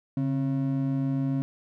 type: ring-modulated tone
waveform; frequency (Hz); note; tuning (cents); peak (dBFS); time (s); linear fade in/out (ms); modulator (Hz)
triangle; 204.2; G#3; -29; -19; 0.17-1.42; 0; 63.7
effects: none